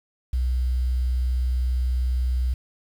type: tone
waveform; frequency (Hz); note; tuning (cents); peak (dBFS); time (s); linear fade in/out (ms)
sine; 62.6; B1; +24; -20; 0.33-2.54; 5
effects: 8-bit